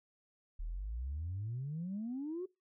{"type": "exponential sweep", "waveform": "sine", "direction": "up", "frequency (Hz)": [36.71, 380.5], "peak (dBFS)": -36, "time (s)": [0.59, 2.46], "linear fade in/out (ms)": 10, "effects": ["noise-tail reverb RT60 0.2 s tail -21 dB re dry", "tanh soft clip ceiling -33 dBFS"]}